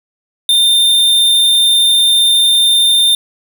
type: tone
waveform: square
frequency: 3611 Hz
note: A7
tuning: 44 cents sharp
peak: -8 dBFS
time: 0.49-3.15 s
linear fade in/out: 2 ms
effects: none